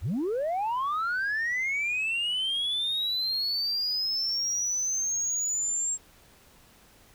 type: linear sweep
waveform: sine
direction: up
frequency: 57 to 7530 Hz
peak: -24 dBFS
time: 0.01-5.98 s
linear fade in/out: 50 ms
effects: tanh soft clip ceiling -24 dBFS + pink hiss -57 dBFS RMS until 7.14 s